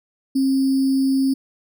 sine tone with sample-and-hold, 268.2 Hz, C4, 43 cents sharp, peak -15 dBFS, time 0.35-1.34 s, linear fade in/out 10 ms, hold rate 4900 Hz, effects none

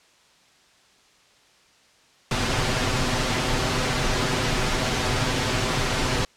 pink noise with comb filter, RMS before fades -23 dBFS, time 2.31-6.25 s, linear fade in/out 2 ms, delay 7.9 ms, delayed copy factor +0.6, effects white hiss -57 dBFS RMS until 6.36 s + low-pass 6000 Hz 12 dB/octave

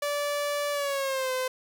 sawtooth tone with pitch glide, 580 to 513.7 Hz, D5 to C5, -22 to -32 cents, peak -23 dBFS, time 0.02-1.48 s, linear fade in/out 5 ms, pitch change -210 cents, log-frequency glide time 0.72-1.32 s, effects none

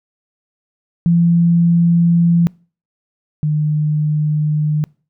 sine tone pair in turn, 170.1 / 151.54 Hz, F3 / D#3, -45 / -45 cents, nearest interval major second, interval 200 cents, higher first, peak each -9 / -13 dBFS, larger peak first, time 1.06-2.47 / 3.43-4.84 s, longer neither, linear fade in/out 0 ms, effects noise-tail reverb RT60 0.4 s tail -26 dB re dry

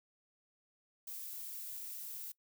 violet noise, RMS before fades -45 dBFS, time 1.07-2.32 s, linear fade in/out 5 ms, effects noise-tail reverb RT60 0.1 s tail -22 dB re dry

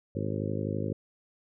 harmonic tone with a mistuned harmonic, 51.91 Hz, G#1, in tune, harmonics 2 / 3 / 4 / 5 / 6 / 7 / 8 / 9 / 10, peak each -34 / -36 / -37 / -38 / -39 / -39 / -40 / -41 / -41 dBFS, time 0.15-0.93 s, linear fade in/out 5 ms, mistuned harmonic 10, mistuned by +62 cents, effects none

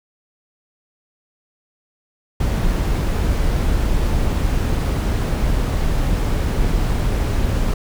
brown noise, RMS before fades -18 dBFS, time 2.4-7.74 s, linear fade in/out 5 ms, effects none

